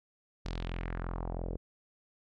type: tone with low-pass filter sweep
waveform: sawtooth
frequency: 43 Hz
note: F1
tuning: 26 cents flat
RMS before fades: -37 dBFS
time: 0.45-1.57 s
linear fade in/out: 10 ms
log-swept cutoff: 5100 to 450 Hz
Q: 2.3
effects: none